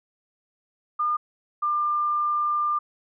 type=tone pair in turn; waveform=sine; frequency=1210 / 1196.1 Hz; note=D#6 / D6; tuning=-49 / +31 cents; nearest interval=unison; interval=20 cents; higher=first; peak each=-21 dBFS; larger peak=neither; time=0.99-1.17 / 1.62-2.79 s; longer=second; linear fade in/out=10 ms; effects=none